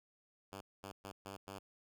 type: tone bursts at uneven times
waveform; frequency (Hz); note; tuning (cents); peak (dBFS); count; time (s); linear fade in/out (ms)
5% pulse; 98; G2; 0; -35; 5; 0.52-0.61 / 0.83-0.92 / 1.04-1.12 / 1.25-1.37 / 1.47-1.59; 10
effects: none